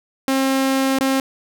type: tone with dropouts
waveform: sawtooth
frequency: 267.5 Hz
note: C4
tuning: 38 cents sharp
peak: -12 dBFS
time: 0.28-1.2 s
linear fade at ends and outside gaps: 1 ms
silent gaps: 0.987-1.009 s
effects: none